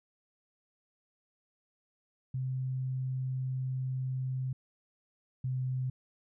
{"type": "tone pair in turn", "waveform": "sine", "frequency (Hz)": [130, 128.88], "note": ["C3", "C3"], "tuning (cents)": [-11, -26], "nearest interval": "unison", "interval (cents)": 15, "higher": "first", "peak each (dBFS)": [-31, -30], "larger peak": "second", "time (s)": [[2.34, 4.53], [5.44, 5.9]], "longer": "first", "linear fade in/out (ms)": 5, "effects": []}